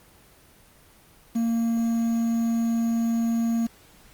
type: tone with quantisation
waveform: triangle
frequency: 230.3 Hz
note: A#3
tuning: 21 cents flat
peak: -19 dBFS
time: 1.35-3.67 s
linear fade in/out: 10 ms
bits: 7
effects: pink hiss -54 dBFS RMS until 4.13 s + Opus 24 kbps